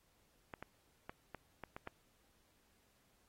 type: clicks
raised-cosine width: 0.5 ms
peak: -30 dBFS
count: 7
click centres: 0.538 / 0.626 / 1.095 / 1.347 / 1.637 / 1.765 / 1.874 s
effects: pink hiss -74 dBFS RMS until 3.28 s + AAC 48 kbps